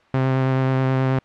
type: tone with vibrato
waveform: sawtooth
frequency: 131.6 Hz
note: C3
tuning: 10 cents sharp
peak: -13 dBFS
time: 0.14-1.19 s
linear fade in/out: 2 ms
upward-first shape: sine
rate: 9.3 Hz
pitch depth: 13 cents each way
effects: white hiss -54 dBFS RMS until 1.24 s + low-pass 2000 Hz 12 dB/octave